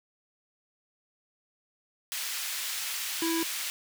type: high-pass noise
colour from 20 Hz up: pink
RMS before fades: -34 dBFS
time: 2.12-3.7 s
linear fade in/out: 0 ms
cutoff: 2200 Hz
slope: 12 dB/octave
type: tone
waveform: square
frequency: 329.6 Hz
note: E4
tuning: in tune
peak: -28 dBFS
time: 3.22-3.43 s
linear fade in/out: 2 ms
effects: none